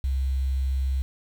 sine tone with quantisation, 66.3 Hz, C2, 23 cents sharp, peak -22 dBFS, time 0.04-1.02 s, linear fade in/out 0 ms, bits 8, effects none

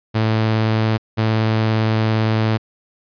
sawtooth tone pair in turn, 110.3 / 110.3 Hz, A2 / A2, +5 / +5 cents, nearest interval unison, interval 0 cents, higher neither, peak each -11 dBFS, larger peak neither, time 0.14-0.98 / 1.17-2.58 s, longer second, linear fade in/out 20 ms, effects resampled to 11025 Hz

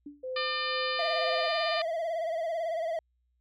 sine tone with exponential decay, 290 Hz, D4, 22 cents flat, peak -37 dBFS, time 0.06-0.29 s, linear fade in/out 5 ms, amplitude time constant 49 ms
sine tone with tremolo, 514 Hz, C5, 31 cents flat, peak -32 dBFS, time 0.23-1.49 s, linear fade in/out 10 ms, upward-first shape sine, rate 2.1 Hz, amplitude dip 60%
harmonic tone, 600 Hz, D5, 37 cents sharp, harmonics 2 / 3 / 4 / 5 / 6 / 7 / 8, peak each -34 / -36 / -37 / -38 / -39 / -39 / -40 dBFS, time 0.36-1.82 s, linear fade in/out 5 ms
triangle tone with vibrato, 660 Hz, E5, 2 cents sharp, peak -27 dBFS, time 0.99-2.99 s, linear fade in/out 2 ms, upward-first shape sine, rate 18 Hz, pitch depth 73 cents each way
effects added 61 Hz sine -70 dBFS peak until 3.4 s

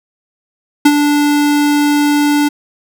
square tone with ADSR envelope, 292.4 Hz, D4, 7 cents flat, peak -3 dBFS, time 0.85-2.49 s, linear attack 8 ms, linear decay 49 ms, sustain -7 dB, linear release 14 ms, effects none

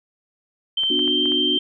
sine tone with pitch glide, 3115 to 3140 Hz, G7 to G7, -12 to +2 cents, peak -18 dBFS, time 0.77-1.59 s, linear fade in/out 5 ms, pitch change +14 cents, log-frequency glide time 0.93-1.12 s
clicks, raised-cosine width 0.5 ms, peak -22 dBFS, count 5, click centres 0.835 / 0.993 / 1.078 / 1.257 / 1.32 s
sine chord, B minor, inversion none, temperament equal with one note detuned, 246.9 / 293.7 / 363.2 Hz, B3 / D4 / F#4, 0 / 0 / -32 cents, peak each -28 / -25 / -26 dBFS, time 0.9-1.58 s, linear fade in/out 5 ms
effects none

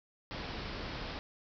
pink low-pass noise, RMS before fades -41 dBFS, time 0.31-1.19 s, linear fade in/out 0 ms, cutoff 5300 Hz, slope 96 dB/octave, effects none

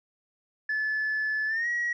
sine tone with pitch glide, 1731 to 1909.6 Hz, A6 to A#6, -29 to +41 cents, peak -24 dBFS, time 0.69-1.93 s, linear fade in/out 5 ms, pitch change +170 cents, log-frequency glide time 1.47-1.68 s, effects tanh soft clip ceiling -23 dBFS

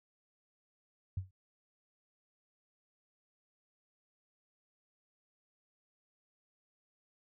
sine tone with exponential decay, 94 Hz, F#2, 28 cents sharp, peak -30 dBFS, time 1.17-1.31 s, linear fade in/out 5 ms, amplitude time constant 30 ms, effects none

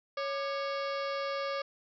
harmonic tone with a mistuned harmonic, 554.4 Hz, C#5, in tune, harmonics 1 / 2 / 3 / 4 / 5 / 6 / 7 / 8 / 9 / 10, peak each -34 / -37 / -44 / -44 / -49 / -49 / -53 / -48 / -50 / -54 dBFS, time 0.17-1.62 s, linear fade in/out 5 ms, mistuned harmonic 2, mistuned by +130 cents, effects none

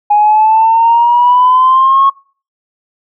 sine exponential sweep, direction up, 827 to 1100 Hz, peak -4 dBFS, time 0.1-2.1 s, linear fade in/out 10 ms, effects noise-tail reverb RT60 0.4 s tail -23 dB re dry + tanh soft clip ceiling 0 dBFS

